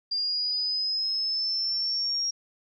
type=linear sweep; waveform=sine; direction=up; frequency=4782 to 5610 Hz; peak=-25 dBFS; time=0.11-2.31 s; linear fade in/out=10 ms; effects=none